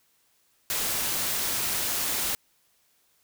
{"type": "noise", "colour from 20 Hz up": "white", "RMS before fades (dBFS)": -28, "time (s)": [0.7, 2.35], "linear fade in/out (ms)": 0, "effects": ["white hiss -67 dBFS RMS until 3.23 s"]}